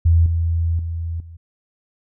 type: tone with level steps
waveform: sine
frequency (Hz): 83.3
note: E2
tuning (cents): +19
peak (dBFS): -10 / -16 / -22 / -35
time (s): 0.05-1.37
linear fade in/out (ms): 10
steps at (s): 0.26 / 0.79 / 1.2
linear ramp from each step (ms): 2
effects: none